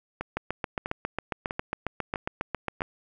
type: two click trains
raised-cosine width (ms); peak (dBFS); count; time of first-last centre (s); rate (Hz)
0.5; -13 / -16; 19 / 5; 0.37-2.819 / 0.21-2.807; 7.35 / 1.54
effects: none